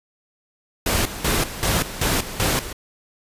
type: noise with tremolo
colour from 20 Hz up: pink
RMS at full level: -20 dBFS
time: 0.86-2.73 s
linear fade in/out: 5 ms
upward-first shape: square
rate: 2.6 Hz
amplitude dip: 75%
effects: resampled to 32000 Hz